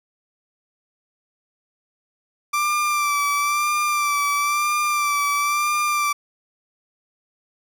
30% pulse tone with vibrato, 1174.7 Hz, D6, in tune, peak -16 dBFS, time 2.53-6.13 s, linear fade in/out 10 ms, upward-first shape sine, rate 1 Hz, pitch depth 35 cents each way, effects none

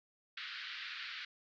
pink band-pass noise, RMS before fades -45 dBFS, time 0.37-1.25 s, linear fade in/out 5 ms, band 1400 to 4500 Hz, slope 48 dB/octave, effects none

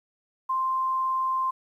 sine tone, 1047 Hz, C6, 1 cent sharp, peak -23 dBFS, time 0.49-1.51 s, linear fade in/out 10 ms, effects 10-bit

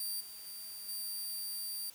5% pulse tone with level steps, 4699 Hz, D8, in tune, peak -29 / -40 / -37 / -31 dBFS, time 0-1.9 s, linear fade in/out 2 ms, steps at 0.2 / 0.46 / 0.88 s, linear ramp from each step 10 ms, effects white hiss -57 dBFS RMS until 1.94 s

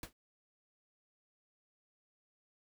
pink noise with exponential decay, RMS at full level -40 dBFS, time 0.03-0.13 s, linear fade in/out 2 ms, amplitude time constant 21 ms, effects none

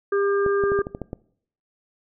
harmonic tone, 400 Hz, G4, 35 cents sharp, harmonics 1 / 3 / 4, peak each -19 / -29 / -31 dBFS, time 0.12-0.82 s, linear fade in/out 5 ms
clicks, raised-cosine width 2 ms, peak -16 dBFS, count 8, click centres 0.463 / 0.638 / 0.719 / 0.79 / 0.869 / 0.949 / 1.017 / 1.131 s
effects noise-tail reverb RT60 0.6 s tail -21 dB re dry

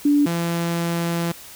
sine / sawtooth tone pair in turn, 290 / 169.52 Hz, D4 / E3, -22 / +49 cents, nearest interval major sixth, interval 929 cents, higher first, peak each -13 / -17 dBFS, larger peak first, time 0.05-0.26 / 0.26-1.32 s, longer second, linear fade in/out 5 ms, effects white hiss -41 dBFS RMS until 1.55 s

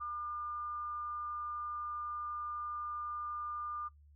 sine tone with amplitude modulation, 1202 Hz, D6, 40 cents sharp, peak -36 dBFS, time 0-3.89 s, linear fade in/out 20 ms, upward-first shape sine, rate 245 Hz, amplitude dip 35%, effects noise-tail reverb RT60 0.1 s tail -20 dB re dry + added 73 Hz sine -58 dBFS peak until 4.15 s

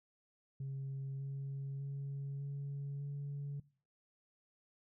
sine tone with pitch steps, 136 / 137.5 / 139.02 / 140.55 / 142.1 Hz, C#3 / C#3 / C#3 / C#3 / C#3, -33 / -14 / +5 / +24 / +43 cents, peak -37 dBFS, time 0.6-3.6 s, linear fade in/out 5 ms, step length 600 ms, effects noise-tail reverb RT60 0.5 s tail -23 dB re dry + tanh soft clip ceiling -37 dBFS

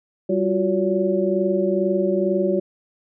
sine tone cluster, 194.3 / 351.4 / 373.6 / 567 Hz, G3 / F4 / F#4 / C#5, -15 / +11 / +17 / +39 cents, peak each -23 dBFS, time 0.29-2.6 s, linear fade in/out 10 ms, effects none

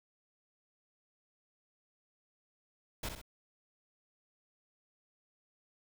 pink noise with echo, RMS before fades -38 dBFS, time 3.03-3.09 s, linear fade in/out 5 ms, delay 63 ms, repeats 2, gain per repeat -6 dB, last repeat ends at 3.216 s, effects none

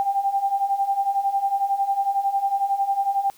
sine beating tone pair, 784 / 795 Hz, G5 / G5, 0 / +24 cents, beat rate 11 Hz, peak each -25 / -21 dBFS, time 0-3.3 s, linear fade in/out 0 ms, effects white hiss -53 dBFS RMS until 3.37 s

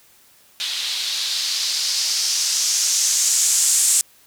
violet noise with low-pass filter sweep, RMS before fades -20 dBFS, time 0.6-4.01 s, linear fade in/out 0 ms, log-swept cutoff 3600 to 8000 Hz, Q 2.7, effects white hiss -53 dBFS RMS until 4.26 s

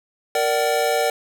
square chord, Bb augmented, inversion none, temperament equal with one note detuned, 466.2 / 587.3 / 757.3 Hz, Bb4 / D5 / F#5, 0 / 0 / +40 cents, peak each -23 / -23 / -23 dBFS, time 0.35-1.1 s, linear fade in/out 2 ms, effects none

